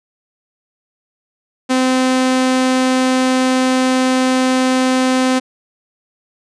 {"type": "tone", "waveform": "sawtooth", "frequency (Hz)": 257.8, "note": "C4", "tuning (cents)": -26, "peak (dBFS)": -8, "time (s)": [1.69, 5.4], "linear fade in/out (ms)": 20, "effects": ["resampled to 22050 Hz"]}